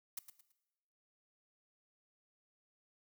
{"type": "noise with echo", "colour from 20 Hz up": "blue", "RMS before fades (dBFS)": -41, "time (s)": [0.17, 0.19], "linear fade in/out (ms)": 5, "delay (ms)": 110, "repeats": 3, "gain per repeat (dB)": -10, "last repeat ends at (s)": 0.52, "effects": ["noise-tail reverb RT60 1.0 s tail -17 dB re dry"]}